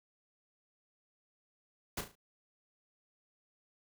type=noise with echo; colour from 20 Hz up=pink; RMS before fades=-37 dBFS; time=1.97-2.01 s; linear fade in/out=5 ms; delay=36 ms; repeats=4; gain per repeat=-8 dB; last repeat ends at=2.154 s; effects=none